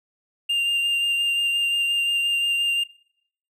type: tone with vibrato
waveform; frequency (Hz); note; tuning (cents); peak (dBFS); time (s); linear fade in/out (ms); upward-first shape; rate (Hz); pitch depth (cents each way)
triangle; 2794; F7; 0; -18; 0.49-2.84; 10; sine; 5.7; 11
effects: noise-tail reverb RT60 0.7 s tail -24 dB re dry